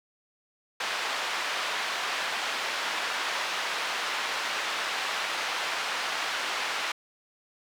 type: band-pass noise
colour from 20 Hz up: pink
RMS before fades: -31 dBFS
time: 0.8-6.92 s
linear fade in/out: 5 ms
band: 940 to 4000 Hz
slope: 12 dB/octave
effects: none